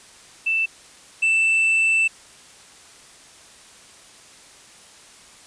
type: tone pair in turn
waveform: sine / triangle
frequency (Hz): 2657 / 2657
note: E7 / E7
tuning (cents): +13 / +13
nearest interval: unison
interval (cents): 0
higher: neither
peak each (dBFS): -18 / -14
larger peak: second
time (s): 0.46-0.66 / 1.22-2.08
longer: second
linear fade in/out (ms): 10
effects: white hiss -47 dBFS RMS until 5.46 s + resampled to 22050 Hz